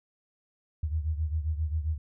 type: beating tone pair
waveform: sine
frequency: 76.6 / 84.1 Hz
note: D#2 / E2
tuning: -27 / +35 cents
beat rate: 7.5 Hz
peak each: -28 / -33 dBFS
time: 0.83-1.98 s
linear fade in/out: 5 ms
effects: none